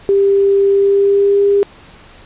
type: tone with pitch glide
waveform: sine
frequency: 396.1 to 402.1 Hz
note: G4 to G4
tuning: +18 to +44 cents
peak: -8 dBFS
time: 0.09-1.63 s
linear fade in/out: 0 ms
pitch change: +26 cents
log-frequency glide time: 0.71-1.47 s
effects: pink hiss -41 dBFS RMS until 2.25 s + resampled to 8000 Hz